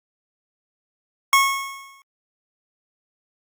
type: tone with exponential decay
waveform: 25% pulse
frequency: 1095 Hz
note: C#6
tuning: 22 cents flat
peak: -7 dBFS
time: 1.33-2.02 s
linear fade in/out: 1 ms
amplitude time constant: 150 ms
effects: Opus 48 kbps